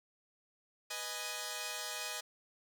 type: chord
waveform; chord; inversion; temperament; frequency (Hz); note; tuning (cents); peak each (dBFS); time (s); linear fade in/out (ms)
5% pulse; G# minor; first; equal; 493.9 / 622.3 / 830.6; B4 / D#5 / G#5; 0 / 0 / 0; -34 / -31 / -31; 0.9-2.21; 10
effects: none